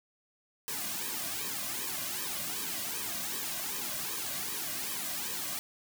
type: noise with flanger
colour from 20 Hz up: white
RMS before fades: -36 dBFS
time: 0.68-5.59 s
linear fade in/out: 0 ms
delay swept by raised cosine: 1.4 to 2.29 ms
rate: 2.6 Hz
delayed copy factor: -0.95
effects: none